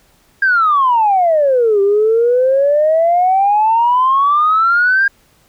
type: exponential two-way sweep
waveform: sine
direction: down then up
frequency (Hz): 1621 to 392 to 1621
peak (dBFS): -8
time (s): 0.42-5.08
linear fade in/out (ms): 5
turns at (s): 1.81
effects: tanh soft clip ceiling -4 dBFS + pink hiss -53 dBFS RMS until 5.48 s